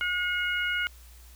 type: harmonic tone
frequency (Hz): 721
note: F#5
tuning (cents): -45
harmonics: 2 / 3 / 4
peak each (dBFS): -28 / -31 / -33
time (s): 0.01-0.87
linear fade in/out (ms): 0
effects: added 60 Hz sine -48 dBFS peak until 1.35 s + white hiss -56 dBFS RMS until 1.35 s